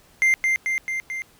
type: tone with echo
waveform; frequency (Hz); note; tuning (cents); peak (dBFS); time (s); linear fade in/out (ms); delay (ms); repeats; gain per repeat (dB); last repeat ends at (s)
triangle; 2093; C7; 0; -13; 0.22-0.34; 0; 220; 4; -3; 1.22
effects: pink hiss -55 dBFS RMS until 1.39 s